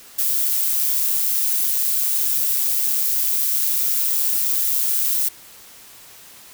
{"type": "noise with amplitude modulation", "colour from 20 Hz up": "violet", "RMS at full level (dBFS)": -18, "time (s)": [0.18, 5.29], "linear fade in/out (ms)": 10, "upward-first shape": "sine", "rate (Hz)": 136, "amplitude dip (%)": 40, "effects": ["white hiss -44 dBFS RMS until 6.53 s"]}